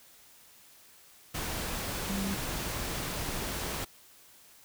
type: tone in noise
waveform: sine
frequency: 196 Hz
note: G3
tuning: in tune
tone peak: -31 dBFS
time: 2.09-2.35 s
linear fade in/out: 10 ms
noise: pink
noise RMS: -35 dBFS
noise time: 1.34-3.85 s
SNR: +1 dB
effects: white hiss -57 dBFS RMS until 4.64 s